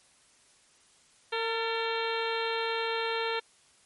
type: harmonic tone with a mistuned harmonic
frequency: 455.4 Hz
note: A#4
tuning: 40 cents flat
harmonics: 1 / 2 / 3 / 4 / 5 / 6 / 7 / 8 / 9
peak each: -32 / -35 / -37 / -38 / -39 / -40 / -40 / -41 / -42 dBFS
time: 1.32-3.4 s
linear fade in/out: 10 ms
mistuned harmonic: 4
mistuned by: -55 cents
effects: white hiss -62 dBFS RMS until 3.85 s + MP3 48 kbps